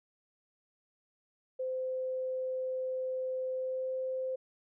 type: tone with pitch glide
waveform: sine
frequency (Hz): 516 to 519.3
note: C5 to C5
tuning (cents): -24 to -13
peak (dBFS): -32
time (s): 1.59-4.36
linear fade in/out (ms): 10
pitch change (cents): +11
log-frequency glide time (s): 3.52-3.93
effects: none